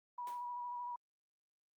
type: tone with vibrato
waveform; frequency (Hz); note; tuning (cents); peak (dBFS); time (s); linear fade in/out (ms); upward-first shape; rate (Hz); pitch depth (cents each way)
sine; 972; B5; -28; -40; 0.18-0.96; 5; square; 13; 18
type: noise with exponential decay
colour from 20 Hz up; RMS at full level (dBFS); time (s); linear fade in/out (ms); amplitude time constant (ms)
pink; -50; 0.27-0.51; 1; 52
effects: high-pass 400 Hz 12 dB/octave + Opus 24 kbps